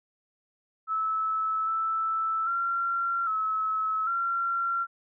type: tone with pitch steps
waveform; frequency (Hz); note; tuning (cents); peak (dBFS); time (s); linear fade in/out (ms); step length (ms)
sine; 1304 / 1319 / 1372 / 1294 / 1370; E6 / E6 / F6 / E6 / F6; -19 / +1 / -31 / -32 / -34; -25; 0.87-4.87; 50; 800
effects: none